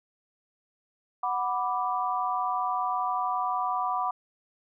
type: chord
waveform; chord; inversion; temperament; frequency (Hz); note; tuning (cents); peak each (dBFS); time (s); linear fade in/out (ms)
sine; B minor; second; equal; 740 / 987.8 / 1174.7; F#5 / B5 / D6; 0 / 0 / 0; -30; 1.23-4.11; 5
effects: none